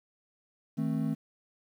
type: chord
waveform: triangle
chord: A diminished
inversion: second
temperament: just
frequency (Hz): 158.4 / 220 / 264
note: Eb3 / A3 / C4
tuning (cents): +31 / 0 / +16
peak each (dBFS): -30 / -30 / -31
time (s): 0.77-1.15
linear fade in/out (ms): 20
effects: 10-bit